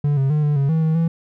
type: tone with pitch steps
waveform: triangle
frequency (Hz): 145.5 / 135.4 / 151.2 / 147.6 / 138.6 / 160.7 / 158.9 / 165.4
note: D3 / C#3 / D#3 / D3 / C#3 / E3 / D#3 / E3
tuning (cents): -16 / -40 / -49 / +9 / 0 / -44 / +37 / +6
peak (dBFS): -13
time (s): 0.04-1.08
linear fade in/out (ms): 5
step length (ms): 130
effects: none